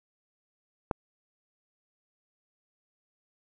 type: click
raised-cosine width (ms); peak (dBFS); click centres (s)
1; -13; 0.912
effects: none